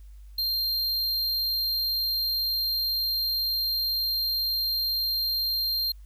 square tone, 4186 Hz, C8, in tune, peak -25 dBFS, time 0.38-5.92 s, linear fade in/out 5 ms, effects added 50 Hz sine -43 dBFS peak until 6.05 s + white hiss -67 dBFS RMS until 6.05 s

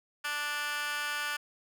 15% pulse tone with high-pass filter, 293.7 Hz, D4, in tune, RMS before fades -34 dBFS, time 0.24-1.37 s, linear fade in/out 10 ms, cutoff 1700 Hz, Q 4.7, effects none

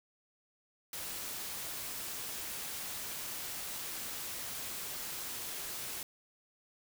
white noise, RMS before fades -41 dBFS, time 0.93-6.03 s, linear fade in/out 2 ms, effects none

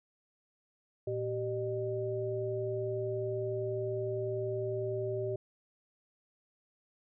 sine tone cluster, 115 / 387.4 / 607 Hz, A#2 / G4 / D#5, -23 / -20 / -43 cents, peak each -38 / -34 / -38 dBFS, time 1.07-5.36 s, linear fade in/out 5 ms, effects none

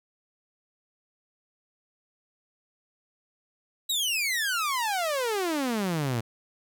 sawtooth exponential sweep, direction down, 3940 to 110 Hz, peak -22 dBFS, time 3.89-6.21 s, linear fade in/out 10 ms, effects none

